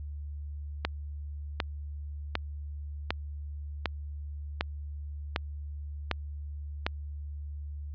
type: click train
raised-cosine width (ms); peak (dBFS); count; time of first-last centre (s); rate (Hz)
0.3; -11; 9; 0.85-6.865; 1.33
effects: added 73 Hz sine -36 dBFS peak until 7.94 s + resampled to 11025 Hz